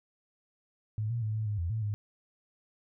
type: tone with pitch steps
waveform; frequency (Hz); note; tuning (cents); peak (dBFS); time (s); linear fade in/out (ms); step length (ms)
sine; 107.7 / 117.9 / 107.9 / 109.2 / 104.5 / 84.9 / 110.9 / 104.1; A2 / A#2 / A2 / A2 / G#2 / F2 / A2 / G#2; -37 / +20 / -33 / -13 / +11 / -48 / +14 / +5; -29; 0.98-1.94; 0; 120
effects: none